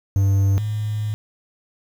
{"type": "tone pair in turn", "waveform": ["triangle", "sine"], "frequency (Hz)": [98, 106.62], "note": ["G2", "G#2"], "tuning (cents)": [0, 46], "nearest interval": "minor second", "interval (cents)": 146, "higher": "second", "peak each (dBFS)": [-12, -21], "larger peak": "first", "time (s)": [[0.16, 0.58], [0.58, 1.14]], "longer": "second", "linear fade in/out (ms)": 0, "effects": ["7-bit"]}